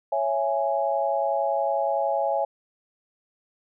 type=chord; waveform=sine; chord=C# minor; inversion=none; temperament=just; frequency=554.4 / 665.2 / 831.5 Hz; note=C#5 / E5 / G#5; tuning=0 / +16 / +2 cents; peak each=-26 dBFS; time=0.12-2.45 s; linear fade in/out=5 ms; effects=none